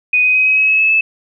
sine tone with pitch steps, 2489 / 2506 / 2524 / 2541 / 2559 / 2577 / 2595 / 2613 Hz, D#7 / D#7 / D#7 / D#7 / D#7 / E7 / E7 / E7, 0 / +12 / +24 / +36 / +48 / -40 / -28 / -16 cents, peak -9 dBFS, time 0.13-1.01 s, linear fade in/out 5 ms, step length 110 ms, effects none

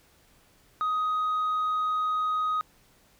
sine tone, 1253 Hz, D#6, 12 cents sharp, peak -22 dBFS, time 0.81-2.61 s, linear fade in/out 0 ms, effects tanh soft clip ceiling -23 dBFS + pink hiss -61 dBFS RMS until 3.19 s

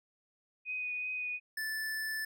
sine tone with vibrato, 2490 Hz, D#7, 1 cent sharp, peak -34 dBFS, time 0.65-1.4 s, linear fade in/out 50 ms, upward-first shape triangle, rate 2.7 Hz, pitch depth 16 cents each way
square tone, 1752 Hz, A6, 8 cents flat, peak -35 dBFS, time 1.57-2.25 s, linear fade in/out 5 ms
effects none

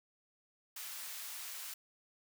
white high-pass noise, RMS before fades -45 dBFS, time 0.76-1.74 s, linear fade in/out 5 ms, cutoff 1000 Hz, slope 12 dB/octave, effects none

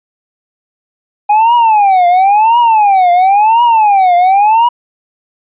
triangle tone with vibrato, 820 Hz, G#5, 22 cents flat, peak -3 dBFS, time 1.29-4.69 s, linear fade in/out 10 ms, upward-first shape triangle, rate 0.96 Hz, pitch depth 290 cents each way, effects resampled to 8000 Hz

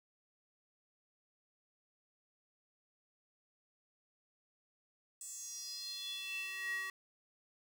square tone with high-pass filter sweep, 380.7 Hz, F#4, 49 cents sharp, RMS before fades -43 dBFS, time 5.21-6.9 s, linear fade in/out 2 ms, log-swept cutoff 8000 to 1600 Hz, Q 6.6, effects none

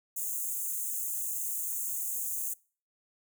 white high-pass noise, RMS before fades -34 dBFS, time 0.16-2.54 s, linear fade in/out 10 ms, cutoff 6400 Hz, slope 96 dB/octave, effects noise-tail reverb RT60 0.4 s tail -23 dB re dry

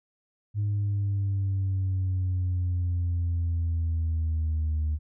sine exponential sweep, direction down, 103.83 to 76.1 Hz, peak -22 dBFS, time 0.54-4.99 s, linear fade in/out 50 ms, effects tanh soft clip ceiling -22 dBFS

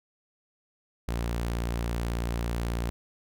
sawtooth tone, 58.27 Hz, A#1, in tune, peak -24 dBFS, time 1.08-2.9 s, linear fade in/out 0 ms, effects none

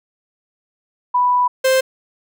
sine / 45% pulse tone pair in turn, 987.8 / 523.9 Hz, B5 / C5, 0 / +2 cents, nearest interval major seventh, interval 1098 cents, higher first, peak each -12 dBFS, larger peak neither, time 1.14-1.48 / 1.64-1.81 s, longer first, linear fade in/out 10 ms, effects none

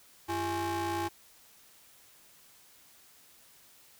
35% pulse ring-modulated tone, 245.7 Hz, B3, 9 cents flat, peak -26 dBFS, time 0.28-1.09 s, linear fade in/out 20 ms, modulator 585 Hz, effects white hiss -59 dBFS RMS until 3.99 s

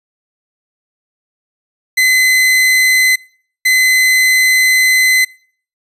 40% pulse tone bursts at uneven times, 2035 Hz, C7, 49 cents flat, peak -7 dBFS, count 2, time 1.97-3.16 / 3.65-5.25 s, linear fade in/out 10 ms, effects noise-tail reverb RT60 0.5 s tail -23 dB re dry + resampled to 32000 Hz

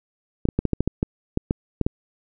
clicks, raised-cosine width 3 ms, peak -7 dBFS, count 12, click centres 0.454 / 0.488 / 0.59 / 0.653 / 0.733 / 0.806 / 0.876 / 1.029 / 1.374 / 1.509 / 1.813 / 1.865 s, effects none

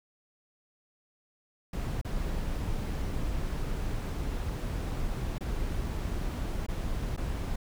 brown noise with dropouts, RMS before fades -32 dBFS, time 1.73-7.56 s, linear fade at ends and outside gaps 5 ms, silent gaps 2.014-2.047 / 5.383-5.407 / 6.665-6.684 / 7.165-7.175 s, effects none

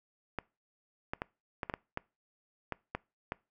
clicks, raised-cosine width 0.5 ms, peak -19 dBFS, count 10, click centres 0.387 / 1.135 / 1.219 / 1.632 / 1.698 / 1.739 / 1.974 / 2.723 / 2.95 / 3.321 s, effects noise-tail reverb RT60 0.3 s tail -24 dB re dry

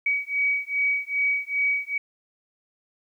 sine beating tone pair, 2265 / 2267.5 Hz, C#7 / C#7, +37 / +39 cents, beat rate 2.5 Hz, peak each -25 dBFS, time 0.06-1.98 s, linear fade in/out 5 ms, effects 10-bit

